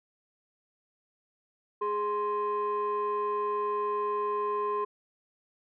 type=tone pair together; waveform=sine; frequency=415.3 / 1045.5 Hz; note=G#4 / C6; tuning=0 / -2 cents; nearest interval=octave + major third; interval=1598 cents; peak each=-29 / -28 dBFS; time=1.81-4.85 s; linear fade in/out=10 ms; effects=tanh soft clip ceiling -23 dBFS